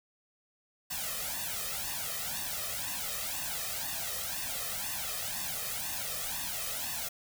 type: noise with flanger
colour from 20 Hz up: white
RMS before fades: -36 dBFS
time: 0.9-7.09 s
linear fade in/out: 10 ms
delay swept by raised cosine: 1.1 to 1.63 ms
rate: 2 Hz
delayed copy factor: +1
effects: none